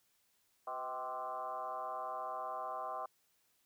sine tone with frequency modulation, 908 Hz, A#5, 46 cents flat, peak -38 dBFS, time 0.67-3.06 s, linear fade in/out 5 ms, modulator 135 Hz, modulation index 2.4, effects white hiss -75 dBFS RMS until 3.65 s

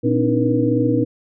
sine tone cluster, 119.2 / 257.2 / 292.1 / 315.1 / 480.2 Hz, A#2 / C4 / D4 / D#4 / B4, +39 / -30 / -9 / +22 / -49 cents, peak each -21 dBFS, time 0.03-1.05 s, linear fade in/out 20 ms, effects none

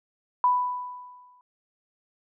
sine tone with exponential decay, 992 Hz, B5, 7 cents sharp, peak -16 dBFS, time 0.44-1.41 s, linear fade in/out 1 ms, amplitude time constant 210 ms, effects none

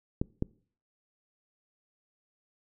clicks, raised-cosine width 3 ms, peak -15 dBFS, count 2, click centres 0.215 / 0.424 s, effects noise-tail reverb RT60 0.5 s tail -24 dB re dry

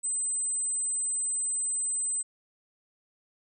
sine tone, 8110 Hz, B8, 45 cents sharp, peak -27 dBFS, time 0.03-2.23 s, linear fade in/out 20 ms, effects none

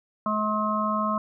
harmonic tone, 213.3 Hz, G#3, 46 cents sharp, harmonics 1 / 3 / 5 / 6, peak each -28 / -31 / -26 / -30 dBFS, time 0.26-1.18 s, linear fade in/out 2 ms, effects none

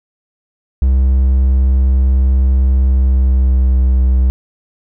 triangle tone with pitch glide, 65.41 to 63.88 Hz, C2 to C2, 0 to -41 cents, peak -6 dBFS, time 0.82-4.3 s, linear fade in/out 0 ms, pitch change -41 cents, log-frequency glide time 2.82-3.96 s, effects none

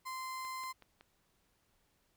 35% pulse tone, 1038 Hz, C6, 14 cents flat, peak -38 dBFS, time 0.05-0.73 s, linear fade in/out 20 ms
click train, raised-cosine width 0.3 ms, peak -39 dBFS, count 4, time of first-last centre 0.45-1.01 s, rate 5.36 Hz
effects pink hiss -75 dBFS RMS until 2.16 s

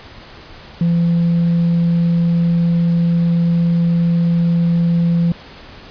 sine tone with tanh clipping, 170 Hz, F3, 46 cents flat, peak -12 dBFS, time 0.81-5.32 s, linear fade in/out 2 ms, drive 1 dB, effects pink hiss -38 dBFS RMS until 5.9 s + resampled to 11025 Hz

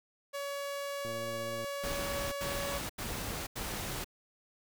sawtooth tone, 564 Hz, C#5, 30 cents sharp, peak -32 dBFS, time 0.33-2.79 s, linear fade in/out 20 ms
click train, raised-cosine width 2 ms, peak -33 dBFS, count 70, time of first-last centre 1.05-1.645 s, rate 116 Hz
pink noise bursts, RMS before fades -38 dBFS, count 4, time 1.83-4.045 s, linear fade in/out 10 ms, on 490 ms, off 85 ms
effects none

